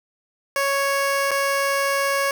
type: tone with dropouts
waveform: 15% pulse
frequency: 554.4 Hz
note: C#5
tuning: in tune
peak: -13 dBFS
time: 0.56-2.31 s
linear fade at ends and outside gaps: 1 ms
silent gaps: 1.309-1.315 s
effects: none